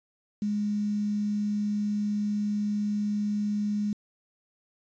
sine tone with quantisation, 207.8 Hz, G#3, 1 cent sharp, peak -25 dBFS, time 0.42-3.93 s, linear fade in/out 2 ms, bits 8, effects resampled to 16000 Hz

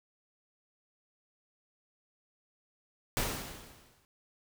pink noise with exponential decay, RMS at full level -30 dBFS, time 3.17-4.05 s, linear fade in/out 0 ms, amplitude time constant 190 ms, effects none

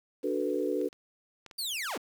sine chord, B minor seventh, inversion first, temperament equal, 293.7 / 370 / 440 / 493.9 Hz, D4 / F#4 / A4 / B4, 0 / 0 / 0 / 0 cents, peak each -33 dBFS, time 0.23-0.89 s, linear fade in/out 20 ms
clicks, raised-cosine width 0.2 ms, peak -35 / -32 / -29 / -31 dBFS, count 4, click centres 0.814 / 0.929 / 1.463 / 1.512 s
sawtooth linear sweep, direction down, 4735 to 156.9 Hz, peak -29 dBFS, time 1.58-1.98 s, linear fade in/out 10 ms
effects 9-bit

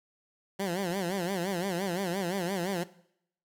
15% pulse tone with vibrato, 184.3 Hz, F#3, 7 cents flat, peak -23 dBFS, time 0.59-2.84 s, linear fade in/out 10 ms, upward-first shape sine, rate 5.8 Hz, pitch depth 150 cents each way, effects noise-tail reverb RT60 0.7 s tail -18 dB re dry + MP3 96 kbps

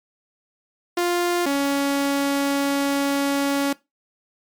sawtooth tone pair in turn, 350.2 / 280 Hz, F4 / C#4, +5 / +18 cents, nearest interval major third, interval 387 cents, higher first, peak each -15 dBFS, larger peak neither, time 0.97-1.46 / 1.46-3.73 s, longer second, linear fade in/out 5 ms, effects noise-tail reverb RT60 0.2 s tail -19 dB re dry + MP3 96 kbps

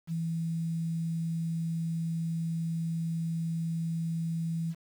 sine tone with quantisation, 164.81 Hz, E3, in tune, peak -29 dBFS, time 0.07-4.75 s, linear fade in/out 50 ms, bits 9, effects none

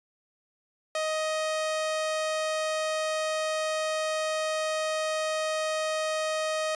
sawtooth tone, 626 Hz, D#5, 10 cents sharp, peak -23 dBFS, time 0.95-6.75 s, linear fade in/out 2 ms, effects resampled to 22050 Hz

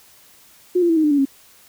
sine tone with pitch steps, 360 / 343.7 / 328.2 / 313.4 / 299.2 / 285.7 / 272.8 Hz, F#4 / F4 / E4 / D#4 / D4 / D4 / C#4, -47 / -28 / -8 / +13 / +32 / -48 / -28 cents, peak -13 dBFS, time 0.75-1.254 s, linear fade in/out 10 ms, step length 72 ms, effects white hiss -50 dBFS RMS until 1.68 s

